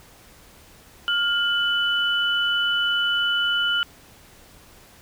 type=tone pair together; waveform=sine; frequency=1409.7 / 2987 Hz; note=F6 / F#7; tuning=+16 / +16 cents; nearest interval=octave + minor second; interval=1300 cents; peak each=-22 / -22 dBFS; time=1.08-3.83 s; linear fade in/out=0 ms; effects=pink hiss -50 dBFS RMS until 5.01 s